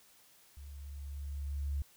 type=tone with level ramp; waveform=sine; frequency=70.8 Hz; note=C#2; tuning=37 cents sharp; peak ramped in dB=-46 to -31 dBFS; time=0.57-1.82 s; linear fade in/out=0 ms; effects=white hiss -63 dBFS RMS until 1.96 s